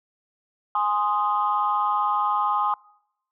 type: chord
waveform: sine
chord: Ab major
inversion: none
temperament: equal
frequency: 830.6 / 1046.5 / 1244.5 Hz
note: Ab5 / C6 / Eb6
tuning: 0 / 0 / 0 cents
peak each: -24 dBFS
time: 0.75-2.74 s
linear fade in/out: 2 ms
effects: noise-tail reverb RT60 0.8 s tail -25 dB re dry + tanh soft clip ceiling -11 dBFS